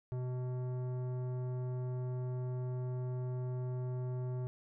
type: tone with tanh clipping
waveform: sine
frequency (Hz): 126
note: B2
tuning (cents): +35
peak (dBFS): -37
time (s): 0.12-4.47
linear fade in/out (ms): 0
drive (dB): 14
effects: none